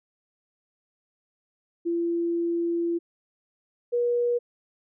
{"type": "tone pair in turn", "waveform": "sine", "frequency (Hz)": [340, 480.8], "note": ["F4", "B4"], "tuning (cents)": [-46, -46], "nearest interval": "tritone", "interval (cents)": 600, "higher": "second", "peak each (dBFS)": [-23, -21], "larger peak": "second", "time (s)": [[1.85, 2.99], [3.92, 4.39]], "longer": "first", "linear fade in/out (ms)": 20, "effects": []}